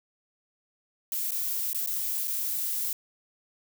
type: noise with dropouts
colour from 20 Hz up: violet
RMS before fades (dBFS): -30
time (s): 1.12-2.93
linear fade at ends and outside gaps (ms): 1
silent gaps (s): 1.309-1.318 / 1.731-1.747 / 1.862-1.873 / 2.274-2.279
effects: none